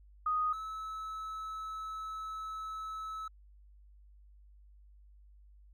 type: tone pair in turn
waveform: sine / triangle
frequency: 1244.5 / 1300 Hz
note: D#6 / E6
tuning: 0 / -24 cents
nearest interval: minor second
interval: 76 cents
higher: second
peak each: -28 / -36 dBFS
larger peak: first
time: 0.26-0.53 / 0.53-3.28 s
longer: second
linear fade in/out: 5 ms
effects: added 50 Hz sine -55 dBFS peak until 5.73 s + MP3 96 kbps